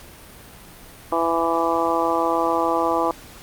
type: harmonic tone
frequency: 166.5 Hz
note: E3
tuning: 18 cents sharp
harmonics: 2 / 3 / 4 / 5 / 6 / 7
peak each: -25 / -25 / -25 / -25 / -25 / -25 dBFS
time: 1.12-3.11 s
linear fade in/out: 2 ms
effects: pink hiss -43 dBFS RMS until 3.42 s + Opus 48 kbps